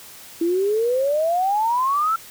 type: exponential sweep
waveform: sine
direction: up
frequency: 327.9 to 1356 Hz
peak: -17 dBFS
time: 0.41-2.16 s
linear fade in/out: 5 ms
effects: white hiss -42 dBFS RMS until 2.3 s